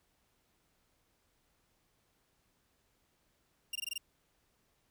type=tone bursts; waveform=sawtooth; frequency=2794 Hz; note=F7; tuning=in tune; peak=-32 dBFS; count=6; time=3.73-3.98 s; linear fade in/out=5 ms; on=25 ms; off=20 ms; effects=pink hiss -75 dBFS RMS until 4.9 s